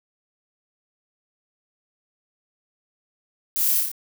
violet noise with echo, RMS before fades -24 dBFS, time 3.56-3.8 s, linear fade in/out 0 ms, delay 29 ms, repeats 4, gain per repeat -2 dB, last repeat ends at 3.916 s, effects none

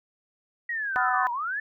sine linear two-way sweep, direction down then up, 1924 to 929 to 1784 Hz, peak -27 dBFS, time 0.69-1.6 s, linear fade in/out 5 ms, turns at 1.32 s
harmonic tone, 250.8 Hz, B3, 27 cents sharp, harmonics 3 / 4 / 5 / 6 / 7, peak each -27 / -28 / -29 / -30 / -30 dBFS, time 0.96-1.27 s, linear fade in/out 0 ms
effects none

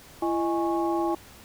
sine tone cluster, 337.8 / 623 / 827 / 1101 Hz, E4 / D#5 / G#5 / C#6, +42 / +2 / -8 / -12 cents, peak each -25 / -33 / -29 / -34 dBFS, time 0.22-1.15 s, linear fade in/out 5 ms, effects pink hiss -49 dBFS RMS until 1.44 s

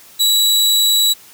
sawtooth tone, 3910 Hz, B7, 18 cents flat, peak -8 dBFS, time 0.19-1.14 s, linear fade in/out 20 ms, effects white hiss -43 dBFS RMS until 1.33 s + high-pass 60 Hz 12 dB/octave

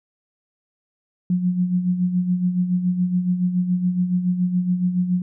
sine tone with tremolo, 180.1 Hz, F#3, 46 cents flat, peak -15 dBFS, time 1.3-5.22 s, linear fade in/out 2 ms, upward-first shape sine, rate 7.1 Hz, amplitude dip 60%, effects none

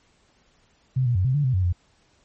sine tone with pitch steps, 129.6 / 121.2 / 92.3 / 130 / 145.8 / 128.8 / 92.9 / 88.3 Hz, C3 / B2 / F#2 / C3 / D3 / C3 / F#2 / F2, -16 / -32 / -4 / -11 / -12 / -27 / +7 / +20 cents, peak -18 dBFS, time 0.96-1.728 s, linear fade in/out 10 ms, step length 96 ms, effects pink hiss -62 dBFS RMS until 2.24 s + MP3 32 kbps

